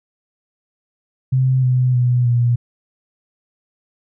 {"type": "tone with pitch steps", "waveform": "sine", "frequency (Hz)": [130.2, 126.79, 123.46, 120.22], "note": ["C3", "B2", "B2", "B2"], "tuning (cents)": [-8, 46, 0, -46], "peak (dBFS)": -12, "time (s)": [1.32, 2.56], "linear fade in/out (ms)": 10, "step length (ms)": 310, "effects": []}